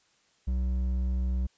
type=tone with hard clipping; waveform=sine; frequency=63 Hz; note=B1; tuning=35 cents sharp; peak=-27 dBFS; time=0.47-1.47 s; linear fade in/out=10 ms; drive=6 dB; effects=white hiss -67 dBFS RMS until 1.57 s + resampled to 16000 Hz